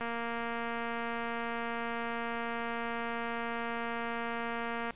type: click train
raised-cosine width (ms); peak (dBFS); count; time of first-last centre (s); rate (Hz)
0.5; -22; 1142; 0.01-4.907; 233
effects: pink hiss -57 dBFS RMS until 4.95 s + resampled to 8000 Hz